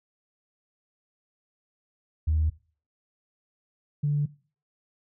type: tone pair in turn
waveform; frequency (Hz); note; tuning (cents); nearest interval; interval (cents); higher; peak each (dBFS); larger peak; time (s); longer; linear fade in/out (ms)
sine; 78.2 / 145.97; D#2 / D3; +9 / -10; major seventh; 1081; second; -20 / -21; first; 2.27-2.5 / 4.03-4.26; neither; 10
effects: noise-tail reverb RT60 0.4 s tail -20 dB re dry + tanh soft clip ceiling -16 dBFS